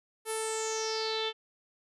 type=tone with low-pass filter sweep; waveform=sawtooth; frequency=441.5 Hz; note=A4; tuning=6 cents sharp; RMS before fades=-33 dBFS; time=0.25-1.33 s; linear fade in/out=50 ms; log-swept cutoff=11000 to 3300 Hz; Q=7; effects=none